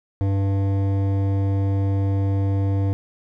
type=tone with hard clipping; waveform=sine; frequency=98.1 Hz; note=G2; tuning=2 cents sharp; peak=-20 dBFS; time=0.21-2.93 s; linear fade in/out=0 ms; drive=13 dB; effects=none